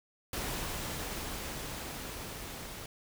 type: noise with level ramp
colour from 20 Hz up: pink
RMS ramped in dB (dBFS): -36 to -44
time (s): 0.33-2.86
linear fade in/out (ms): 2
effects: none